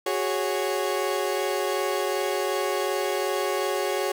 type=chord; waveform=30% pulse; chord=F# suspended second; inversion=none; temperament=equal with one note detuned; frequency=370 / 412.7 / 554.4 Hz; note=F#4 / G#4 / C#5; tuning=0 / -11 / 0 cents; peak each=-26 dBFS; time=0.06-4.12 s; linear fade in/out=5 ms; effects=none